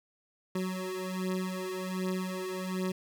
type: beating tone pair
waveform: 25% pulse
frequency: 185 / 186.3 Hz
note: F#3 / F#3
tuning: 0 / +12 cents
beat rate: 1.3 Hz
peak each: -32 / -31 dBFS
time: 0.55-2.92 s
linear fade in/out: 5 ms
effects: none